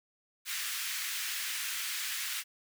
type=high-pass noise; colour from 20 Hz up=pink; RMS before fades=-36 dBFS; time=0.45-2.44 s; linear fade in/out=50 ms; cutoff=1600 Hz; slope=24 dB/octave; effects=none